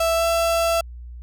35% pulse tone with pitch glide, 661 to 668.3 Hz, E5 to E5, +5 to +24 cents, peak -16 dBFS, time 0-0.81 s, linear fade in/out 5 ms, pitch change +19 cents, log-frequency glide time 0.15-0.25 s, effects added 60 Hz sine -34 dBFS peak until 1.22 s

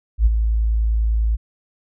sine tone with ADSR envelope, 55 Hz, A1, in tune, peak -8 dBFS, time 0.18-1.37 s, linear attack 79 ms, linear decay 24 ms, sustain -7 dB, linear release 26 ms, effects none

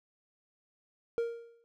triangle tone with exponential decay, 466.2 Hz, A#4, in tune, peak -24 dBFS, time 1.18-1.64 s, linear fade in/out 0 ms, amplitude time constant 98 ms, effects none

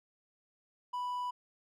triangle tone, 987.8 Hz, B5, in tune, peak -32 dBFS, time 0.93-1.31 s, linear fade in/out 10 ms, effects none

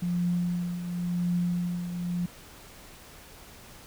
sine tone with tremolo, 175.7 Hz, F3, 11 cents sharp, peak -23 dBFS, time 0.02-2.26 s, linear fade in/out 5 ms, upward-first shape triangle, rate 0.93 Hz, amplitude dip 65%, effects pink hiss -49 dBFS RMS until 3.86 s

